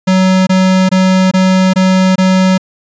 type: tone bursts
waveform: square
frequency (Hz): 187.2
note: F#3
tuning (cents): +20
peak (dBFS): -7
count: 6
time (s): 0.07-2.58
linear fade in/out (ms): 10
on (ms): 400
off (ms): 22
effects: resampled to 16000 Hz